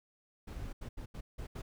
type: noise bursts at uneven times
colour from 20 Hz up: brown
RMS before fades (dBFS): -42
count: 6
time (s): 0.47-0.73 / 0.81-0.89 / 0.97-1.06 / 1.14-1.21 / 1.38-1.47 / 1.55-1.62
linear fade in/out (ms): 10
effects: none